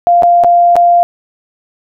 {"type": "tone with dropouts", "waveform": "sine", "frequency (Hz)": 696, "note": "F5", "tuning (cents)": -6, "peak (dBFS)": -4, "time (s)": [0.07, 1.03], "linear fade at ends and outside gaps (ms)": 0, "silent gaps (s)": [[0.223, 0.233], [0.437, 0.445], [0.756, 0.765]], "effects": []}